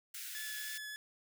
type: high-pass noise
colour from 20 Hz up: white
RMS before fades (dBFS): -45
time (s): 0.14-0.78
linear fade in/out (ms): 5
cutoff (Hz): 1400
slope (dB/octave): 96
type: tone with vibrato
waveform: sawtooth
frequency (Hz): 1718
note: A6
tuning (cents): -42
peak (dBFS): -39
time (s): 0.35-0.96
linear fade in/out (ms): 0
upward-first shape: triangle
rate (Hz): 3.3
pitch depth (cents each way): 15
effects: none